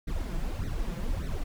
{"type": "noise with flanger", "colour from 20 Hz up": "brown", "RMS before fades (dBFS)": -31, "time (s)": [0.07, 1.44], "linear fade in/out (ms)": 10, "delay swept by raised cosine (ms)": [0.49, 5.99], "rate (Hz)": 1.7, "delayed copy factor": 0.9, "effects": []}